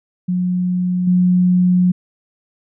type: tone with level steps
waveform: sine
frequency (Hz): 180.5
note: F#3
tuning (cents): -43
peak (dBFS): -15 / -10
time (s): 0.28-1.92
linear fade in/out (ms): 10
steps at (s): 1.07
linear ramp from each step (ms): 5
effects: none